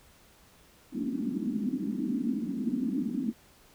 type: band-pass noise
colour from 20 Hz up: pink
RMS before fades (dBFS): -31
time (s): 0.92-3.33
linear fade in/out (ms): 50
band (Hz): 210 to 290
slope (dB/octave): 48
effects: pink hiss -59 dBFS RMS until 3.74 s